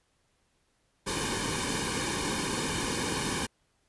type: noise with comb filter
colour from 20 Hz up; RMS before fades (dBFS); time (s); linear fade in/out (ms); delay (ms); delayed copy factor
pink; -31; 1.06-3.47; 20; 1.5; -0.8
effects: pink hiss -72 dBFS RMS until 3.88 s + resampled to 24000 Hz